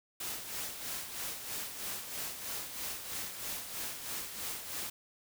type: noise with tremolo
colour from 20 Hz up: white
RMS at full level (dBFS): -38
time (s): 0.2-4.9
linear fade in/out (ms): 5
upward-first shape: sine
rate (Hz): 3.1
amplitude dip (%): 55
effects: none